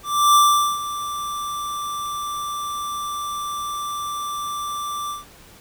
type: tone with ADSR envelope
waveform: square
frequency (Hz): 1174.7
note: D6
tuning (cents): 0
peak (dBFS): -11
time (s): 0.03-5.25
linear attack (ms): 320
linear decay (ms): 430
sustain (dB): -15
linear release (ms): 150
effects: pink hiss -47 dBFS RMS until 5.6 s